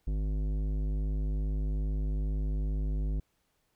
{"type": "tone with tanh clipping", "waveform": "triangle", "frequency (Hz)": 51.2, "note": "G#1", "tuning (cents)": -24, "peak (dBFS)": -30, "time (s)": [0.07, 3.2], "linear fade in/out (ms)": 5, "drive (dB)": 18, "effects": ["pink hiss -75 dBFS RMS until 3.75 s"]}